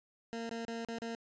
20% pulse tone with dropouts, 230 Hz, A#3, 23 cents flat, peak -33 dBFS, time 0.33-1.15 s, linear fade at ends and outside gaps 0 ms, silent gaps 0.493-0.512 / 0.651-0.682 / 0.848-0.886 / 0.986-1.019 s, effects resampled to 16000 Hz

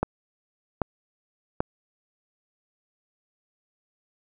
click train, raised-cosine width 1 ms, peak -9 dBFS, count 3, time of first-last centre 0.03-1.605 s, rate 1.27 Hz, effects none

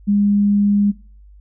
sine tone, 203.7 Hz, G#3, 33 cents flat, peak -12 dBFS, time 0.07-0.92 s, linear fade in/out 20 ms, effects noise-tail reverb RT60 0.4 s tail -22 dB re dry + added 50 Hz sine -41 dBFS peak until 1.4 s

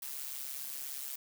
blue noise with amplitude modulation, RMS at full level -38 dBFS, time 0.02-1.16 s, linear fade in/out 5 ms, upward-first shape sine, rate 137 Hz, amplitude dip 75%, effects none

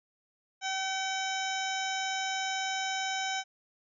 harmonic tone with a mistuned harmonic, 766 Hz, G5, 40 cents flat, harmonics 1 / 2 / 3 / 4 / 5 / 7 / 8 / 9, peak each -34 / -37 / -39 / -40 / -41 / -42 / -43 / -44 dBFS, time 0.61-3.44 s, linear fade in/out 50 ms, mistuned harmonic 3, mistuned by -19 cents, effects none

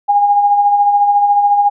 sine tone with tremolo, 816 Hz, G#5, 31 cents flat, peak -6 dBFS, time 0.08-1.7 s, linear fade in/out 20 ms, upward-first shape sine, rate 14 Hz, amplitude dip 45%, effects none

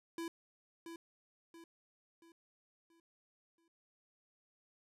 square tone with echo, 333.3 Hz, E4, 19 cents sharp, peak -40 dBFS, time 0.18-0.28 s, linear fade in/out 2 ms, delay 680 ms, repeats 5, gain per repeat -7 dB, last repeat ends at 3.68 s, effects resampled to 32000 Hz

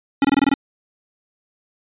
square tone bursts, 277.2 Hz, C#4, in tune, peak -13 dBFS, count 7, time 0.22-0.54 s, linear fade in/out 2 ms, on 26 ms, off 23 ms, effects resampled to 8000 Hz

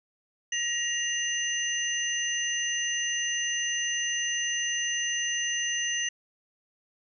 sine tone cluster, 1898 / 2830 / 6110 Hz, A#6 / F7 / G8, +31 / +22 / -45 cents, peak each -31 dBFS, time 0.52-6.09 s, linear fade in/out 5 ms, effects none

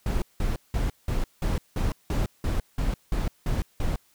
brown noise bursts, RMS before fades -25 dBFS, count 12, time 0.06-3.96 s, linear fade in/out 2 ms, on 160 ms, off 180 ms, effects white hiss -63 dBFS RMS until 4.14 s

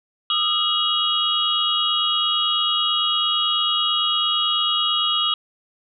sine tone cluster, 1227 / 1316 / 2894 / 3310 / 3793 Hz, D#6 / E6 / F#7 / G#7 / A#7, -25 / -3 / -39 / -6 / +29 cents, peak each -25 / -30 / -22 / -22 / -29 dBFS, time 0.3-5.34 s, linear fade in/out 2 ms, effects none

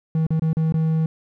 triangle tone with dropouts, 159.8 Hz, D#3, 47 cents sharp, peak -15 dBFS, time 0.15-1.06 s, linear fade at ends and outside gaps 2 ms, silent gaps 0.267-0.305 / 0.396-0.42 / 0.531-0.569 / 0.723-0.741 s, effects none

